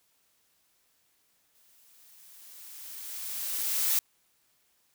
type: noise with exponential growth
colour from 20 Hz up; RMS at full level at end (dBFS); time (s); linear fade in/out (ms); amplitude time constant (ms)
blue; -25; 1.55-3.99; 2; 530
effects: white hiss -70 dBFS RMS until 4.94 s